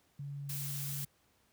sine tone with pitch glide, 141.6 to 140.46 Hz, C#3 to C#3, +37 to +23 cents, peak -39 dBFS, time 0.19-1.05 s, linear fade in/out 5 ms, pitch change -14 cents, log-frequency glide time 0.4-0.5 s
blue noise, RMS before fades -41 dBFS, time 0.49-1.05 s, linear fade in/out 5 ms
effects pink hiss -71 dBFS RMS until 1.52 s + high-pass 60 Hz 12 dB/octave

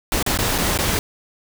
pink noise with dropouts, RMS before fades -20 dBFS, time 0.12-0.99 s, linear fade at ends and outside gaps 1 ms, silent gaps 0.227-0.263 / 0.375-0.388 / 0.58-0.584 / 0.776-0.788 s, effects none

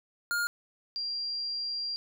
square / sine tone pair in turn, 1415 / 4759 Hz, F6 / D8, +22 / +22 cents, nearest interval octave + major sixth, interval 2100 cents, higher second, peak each -28 / -31 dBFS, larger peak first, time 0.31-0.47 / 0.96-1.96 s, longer second, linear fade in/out 0 ms, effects none

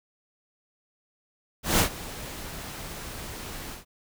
pink noise with ADSR envelope, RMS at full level -19 dBFS, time 1.63-3.85 s, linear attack 160 ms, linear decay 99 ms, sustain -19 dB, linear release 130 ms, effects none

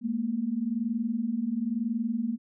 sine tone pair together, 214.8 / 235.8 Hz, A3 / A#3, -41 / +20 cents, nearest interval major second, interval 161 cents, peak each -31 / -28 dBFS, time 0.01-2.38 s, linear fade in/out 50 ms, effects none

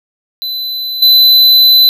square tone with level steps, 4015 Hz, B7, 28 cents sharp, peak -17 / -4 dBFS, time 0.42-1.89 s, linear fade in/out 0 ms, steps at 1.02 s, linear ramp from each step 5 ms, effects none

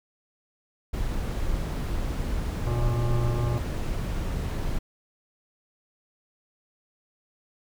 brown noise, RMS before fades -28 dBFS, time 0.93-4.79 s, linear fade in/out 10 ms
harmonic tone, 119 Hz, A#2, 36 cents sharp, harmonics 1 / 3 / 5 / 7 / 9 / 10, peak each -25 / -35 / -39 / -42 / -44 / -45 dBFS, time 2.67-3.58 s, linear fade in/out 0 ms
effects none

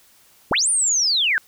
sine linear two-way sweep, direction up then down, 80.9 to 9397 to 1470 Hz, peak -16 dBFS, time 0.51-1.38 s, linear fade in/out 0 ms, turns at 0.69 s, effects white hiss -54 dBFS RMS until 1.47 s

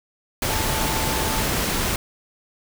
sine tone in noise, 880 Hz, A5, in tune, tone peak -30 dBFS, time 0.5-1.42 s, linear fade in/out 2 ms, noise pink, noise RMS -23 dBFS, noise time 0.42-1.96 s, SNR -10 dB, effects none

